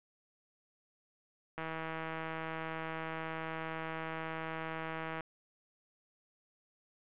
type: click train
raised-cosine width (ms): 0.5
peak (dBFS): -25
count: 585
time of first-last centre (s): 1.58-5.207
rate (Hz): 161
effects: resampled to 8000 Hz + 10-bit